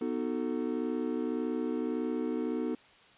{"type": "chord", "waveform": "triangle", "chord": "B dominant seventh", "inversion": "none", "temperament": "just", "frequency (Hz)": [246.9, 308.7, 370.4, 444.5], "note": ["B3", "D#4", "F#4", "A4"], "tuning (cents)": [0, -14, 2, 18], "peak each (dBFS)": [-32, -33, -36, -35], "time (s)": [0.01, 2.75], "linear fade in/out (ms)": 5, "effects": ["white hiss -58 dBFS RMS until 3.17 s", "resampled to 8000 Hz"]}